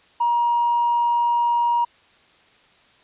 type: tone with hard clipping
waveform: sine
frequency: 949 Hz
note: A#5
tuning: 31 cents sharp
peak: -17 dBFS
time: 0.2-1.85 s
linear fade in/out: 10 ms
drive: 1 dB
effects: white hiss -55 dBFS RMS until 3.03 s + resampled to 8000 Hz